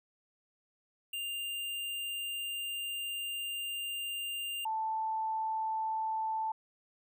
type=tone pair in turn; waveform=square / sine; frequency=2797 / 881 Hz; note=F7 / A5; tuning=+2 / +2 cents; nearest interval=octave + minor sixth; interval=2000 cents; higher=first; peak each=-36 / -31 dBFS; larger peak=second; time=1.13-4.65 / 4.65-6.52 s; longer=first; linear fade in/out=5 ms; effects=none